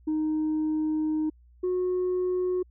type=tone pair in turn; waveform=sine; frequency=310 / 364.5 Hz; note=D#4 / F#4; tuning=-6 / -26 cents; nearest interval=minor third; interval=280 cents; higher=second; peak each=-22 dBFS; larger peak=neither; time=0.07-1.3 / 1.63-2.63 s; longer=first; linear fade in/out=10 ms; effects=tanh soft clip ceiling -22 dBFS + added 60 Hz sine -53 dBFS peak until 2.7 s